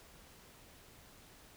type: silence
effects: pink hiss -59 dBFS RMS until 1.56 s